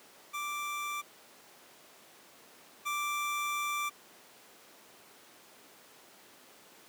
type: tone pair in turn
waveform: 25% pulse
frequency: 1174.7 / 1174.7 Hz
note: D6 / D6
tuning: 0 / 0 cents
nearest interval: unison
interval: 0 cents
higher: neither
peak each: -31 / -28 dBFS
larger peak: second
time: 0.33-1.02 / 2.85-3.9 s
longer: second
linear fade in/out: 20 ms
effects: pink hiss -56 dBFS RMS until 6.88 s + high-pass 300 Hz 12 dB/octave